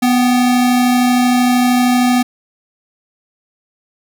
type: tone pair together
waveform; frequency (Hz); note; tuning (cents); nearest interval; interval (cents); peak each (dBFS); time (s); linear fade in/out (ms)
square; 246.9 / 773.7; B3 / G5; 0 / -23; octave + minor sixth; 1977; -11 / -21; 0.02-2.23; 10
effects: none